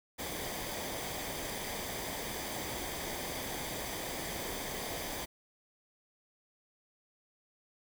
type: noise with comb filter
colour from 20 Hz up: pink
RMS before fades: -39 dBFS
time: 0.18-5.26 s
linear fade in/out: 20 ms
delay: 0.73 ms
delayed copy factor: -0.55
effects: none